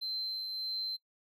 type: tone with tremolo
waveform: triangle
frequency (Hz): 4101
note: C8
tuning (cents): -36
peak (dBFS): -30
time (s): 0.01-0.97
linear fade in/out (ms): 20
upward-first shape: triangle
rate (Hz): 1.6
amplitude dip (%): 45
effects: noise-tail reverb RT60 0.1 s tail -26 dB re dry + tanh soft clip ceiling -31 dBFS